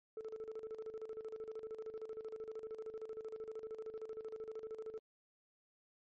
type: tone with tremolo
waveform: sine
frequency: 440 Hz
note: A4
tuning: in tune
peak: -39 dBFS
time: 0.17-4.99 s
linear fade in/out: 2 ms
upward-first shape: square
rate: 13 Hz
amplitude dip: 75%
effects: tanh soft clip ceiling -40 dBFS + MP3 32 kbps